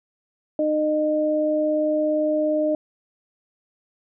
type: tone pair together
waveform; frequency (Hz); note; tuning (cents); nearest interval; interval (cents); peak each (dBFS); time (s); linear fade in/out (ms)
sine; 305.8 / 611.6; D#4 / D#5; -30 / -30; octave; 1200; -23 / -20; 0.59-2.75; 2
effects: none